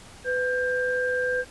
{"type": "tone pair together", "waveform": "sine", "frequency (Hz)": [501, 1590.6], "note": ["B4", "G6"], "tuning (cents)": [25, 25], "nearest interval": "octave + minor sixth", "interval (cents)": 2000, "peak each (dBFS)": [-25, -26], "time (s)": [0.24, 1.45], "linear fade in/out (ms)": 50, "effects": ["pink hiss -47 dBFS RMS until 1.5 s", "resampled to 24000 Hz"]}